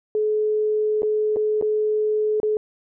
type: tone with dropouts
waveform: sine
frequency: 427.4 Hz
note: G#4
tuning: 50 cents sharp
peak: -18 dBFS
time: 0.15-2.57 s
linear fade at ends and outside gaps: 1 ms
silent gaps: 1.021-1.031 / 1.361-1.368 / 1.613-1.624 / 2.401-2.431 s
effects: none

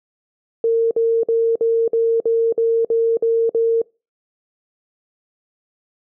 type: tone bursts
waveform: sine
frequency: 457.4 Hz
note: A#4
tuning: 33 cents flat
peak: -13 dBFS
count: 10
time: 0.64-3.817 s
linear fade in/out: 2 ms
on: 270 ms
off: 53 ms
effects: noise-tail reverb RT60 0.3 s tail -26 dB re dry

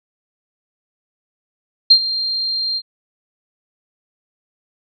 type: tone with ADSR envelope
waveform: sine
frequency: 4186 Hz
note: C8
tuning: in tune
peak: -3 dBFS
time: 1.9-2.82 s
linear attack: 10 ms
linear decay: 77 ms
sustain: -15 dB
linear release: 54 ms
effects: none

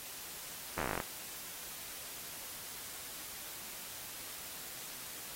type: slowing click train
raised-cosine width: 0.5 ms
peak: -20 dBFS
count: 14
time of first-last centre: 0.78-1.002 s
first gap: 11 ms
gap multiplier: 1.07
effects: white hiss -46 dBFS RMS until 5.35 s + AAC 48 kbps

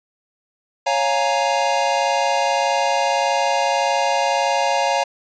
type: chord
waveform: square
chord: Bb minor seventh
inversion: first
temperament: equal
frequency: 554.4 / 698.5 / 830.6 / 932.3 Hz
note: Db5 / F5 / Ab5 / Bb5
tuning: 0 / 0 / 0 / 0 cents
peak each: -23 dBFS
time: 0.86-5.04 s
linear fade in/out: 10 ms
effects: resampled to 16000 Hz

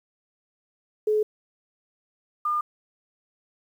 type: tone pair in turn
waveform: sine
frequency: 426.9 / 1207.5 Hz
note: G#4 / D6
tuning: +48 / +48 cents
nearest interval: octave + tritone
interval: 1800 cents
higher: second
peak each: -19 / -22 dBFS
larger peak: first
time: 1.07-1.23 / 2.45-2.61 s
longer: neither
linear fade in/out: 5 ms
effects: 9-bit

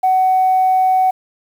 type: tone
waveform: sine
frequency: 750 Hz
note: F#5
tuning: 23 cents sharp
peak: -9 dBFS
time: 0.03-1.11 s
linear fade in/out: 10 ms
effects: tanh soft clip ceiling -7 dBFS + 7-bit

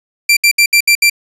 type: tone bursts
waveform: sawtooth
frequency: 2357 Hz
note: D7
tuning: 6 cents sharp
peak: -3 dBFS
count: 6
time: 0.29-1.098 s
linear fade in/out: 5 ms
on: 78 ms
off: 68 ms
effects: resampled to 32000 Hz

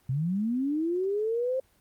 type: linear sweep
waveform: sine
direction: up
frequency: 123.47 to 531 Hz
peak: -25 dBFS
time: 0.09-1.6 s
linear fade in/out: 5 ms
effects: pink hiss -65 dBFS RMS until 1.8 s + Opus 24 kbps

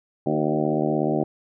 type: harmonic tone with a mistuned harmonic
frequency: 76.5 Hz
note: D#2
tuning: 29 cents flat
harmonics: 2 / 3 / 4 / 5 / 6 / 7 / 8 / 9 / 10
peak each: -28 / -27 / -26 / -27 / -33 / -31 / -29 / -32 / -32 dBFS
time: 0.26-1.24 s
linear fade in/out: 5 ms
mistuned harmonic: 5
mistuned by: -24 cents
effects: none

